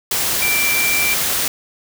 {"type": "tone in noise", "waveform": "sine", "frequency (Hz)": 2349, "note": "D7", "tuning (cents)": 0, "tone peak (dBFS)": -17, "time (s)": [0.42, 1.14], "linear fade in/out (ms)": 2, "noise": "white", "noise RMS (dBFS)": -19, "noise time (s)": [0.11, 1.48], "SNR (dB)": -1, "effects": []}